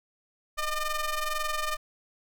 sawtooth ring-modulated tone, 607 Hz, D#5, 43 cents flat, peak -21 dBFS, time 0.57-1.77 s, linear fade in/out 20 ms, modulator 596 Hz, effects none

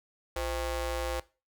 sawtooth ring-modulated tone, 288 Hz, D4, 34 cents flat, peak -24 dBFS, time 0.36-1.2 s, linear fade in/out 5 ms, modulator 229 Hz, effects noise-tail reverb RT60 0.3 s tail -19 dB re dry

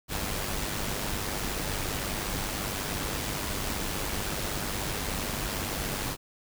pink noise with amplitude modulation, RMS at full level -30 dBFS, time 0.08-6.17 s, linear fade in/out 50 ms, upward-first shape sine, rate 99.7 Hz, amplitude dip 45%, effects none

